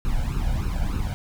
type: noise with flanger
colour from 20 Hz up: brown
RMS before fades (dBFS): -24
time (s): 0.05-1.14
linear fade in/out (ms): 0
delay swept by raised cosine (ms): 0.74 to 1.35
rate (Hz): 3.3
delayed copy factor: +0.8
effects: none